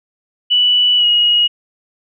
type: tone with pitch glide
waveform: sine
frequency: 2960 to 2892 Hz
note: F#7 to F#7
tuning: 0 to -40 cents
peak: -9 dBFS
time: 0.5-1.48 s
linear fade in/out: 20 ms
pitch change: -40 cents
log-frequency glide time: 0.97-1.05 s
effects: none